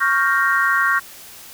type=chord; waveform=sine; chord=G half-diminished seventh; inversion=second; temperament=equal; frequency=1108.7 / 1396.9 / 1568 / 1864.7 Hz; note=Db6 / F6 / G6 / Bb6; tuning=0 / 0 / 0 / 0 cents; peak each=-20 dBFS; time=0-1 s; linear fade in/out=20 ms; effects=white hiss -40 dBFS RMS until 1.53 s